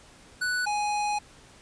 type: tone pair in turn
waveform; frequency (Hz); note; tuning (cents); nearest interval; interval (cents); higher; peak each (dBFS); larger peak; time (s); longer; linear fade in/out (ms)
square; 1483 / 832.3; F#6 / G#5; +4 / +4; minor seventh; 1000; first; -26; neither; 0.41-0.66 / 0.66-1.19; second; 10
effects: pink hiss -53 dBFS RMS until 1.61 s + resampled to 22050 Hz